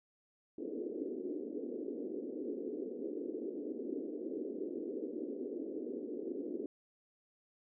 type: band-pass noise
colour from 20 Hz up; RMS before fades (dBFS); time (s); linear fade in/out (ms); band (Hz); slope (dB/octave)
pink; -41; 0.58-6.66; 2; 260 to 460; 48
effects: none